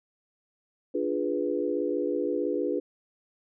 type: chord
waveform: sine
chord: D diminished seventh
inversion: none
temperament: equal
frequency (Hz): 293.7 / 349.2 / 415.3 / 493.9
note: D4 / F4 / Ab4 / Cb5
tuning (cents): 0 / 0 / 0 / 0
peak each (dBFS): -31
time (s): 0.94-2.8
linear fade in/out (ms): 10
effects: none